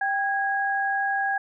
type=tone pair together; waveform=sine; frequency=787.2 / 1648 Hz; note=G5 / G#6; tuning=+7 / -14 cents; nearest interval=octave + minor second; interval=1279 cents; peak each=-25 dBFS; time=0.01-1.38 s; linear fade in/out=5 ms; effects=none